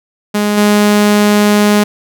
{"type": "tone with level steps", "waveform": "sawtooth", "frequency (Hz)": 207.7, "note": "G#3", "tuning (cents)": 0, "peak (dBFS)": [-7, -3], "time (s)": [0.34, 1.84], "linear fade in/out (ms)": 10, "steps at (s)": 0.57, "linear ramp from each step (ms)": 10, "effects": []}